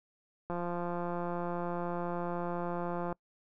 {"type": "click train", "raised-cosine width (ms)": 1, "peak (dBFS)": -23, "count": 458, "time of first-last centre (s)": [0.5, 3.126], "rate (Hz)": 174, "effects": ["noise-tail reverb RT60 0.1 s tail -26 dB re dry"]}